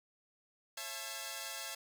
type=tone cluster; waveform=5% pulse; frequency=542 / 671 / 866 / 1616 Hz; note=C#5 / E5 / A5 / G#6; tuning=-39 / +31 / -28 / -48 cents; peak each=-37 / -34 / -34 / -37 dBFS; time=0.77-1.75 s; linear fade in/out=5 ms; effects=none